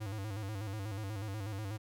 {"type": "tone with vibrato", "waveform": "square", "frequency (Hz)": 102.8, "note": "G#2", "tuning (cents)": -17, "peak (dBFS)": -38, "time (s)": [0, 1.78], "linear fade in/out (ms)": 20, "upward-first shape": "square", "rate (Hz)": 8.2, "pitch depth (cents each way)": 94, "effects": []}